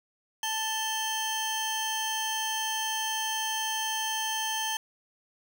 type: tone pair together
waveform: 25% pulse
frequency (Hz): 880 / 3136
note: A5 / G7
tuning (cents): 0 / 0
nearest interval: octave + minor seventh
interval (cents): 2200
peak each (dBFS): -28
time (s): 0.43-4.77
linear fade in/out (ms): 2
effects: none